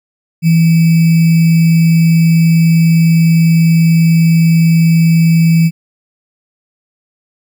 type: tone with sample-and-hold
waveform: sine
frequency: 164.81 Hz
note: E3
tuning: in tune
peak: -5 dBFS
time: 0.42-5.71 s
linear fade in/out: 50 ms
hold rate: 2450 Hz
effects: none